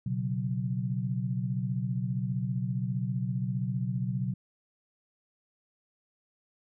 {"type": "chord", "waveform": "sine", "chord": "B suspended second", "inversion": "none", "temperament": "equal", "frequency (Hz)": [123.47, 138.59, 185], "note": ["B2", "C#3", "F#3"], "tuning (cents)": [0, 0, 0], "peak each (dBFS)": [-31, -34, -33], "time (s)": [0.06, 4.34], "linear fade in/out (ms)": 5, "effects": []}